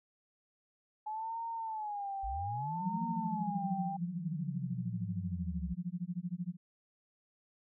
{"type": "tone with vibrato", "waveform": "sine", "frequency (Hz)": 848, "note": "G#5", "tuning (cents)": 36, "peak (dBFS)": -36, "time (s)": [1.06, 3.97], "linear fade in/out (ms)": 10, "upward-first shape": "sine", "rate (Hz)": 0.64, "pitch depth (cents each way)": 140}
{"type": "linear two-way sweep", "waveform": "sine", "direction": "up then down", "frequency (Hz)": [46.25, 233.1, 64.6], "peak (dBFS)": -38, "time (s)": [2.23, 5.74], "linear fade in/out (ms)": 10, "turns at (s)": 3.04}
{"type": "tone with tremolo", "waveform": "sine", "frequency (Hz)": 176.9, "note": "F3", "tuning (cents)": 23, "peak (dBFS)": -32, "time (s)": [2.78, 6.57], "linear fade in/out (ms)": 50, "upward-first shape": "sine", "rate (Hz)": 13, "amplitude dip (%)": 100}
{"effects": []}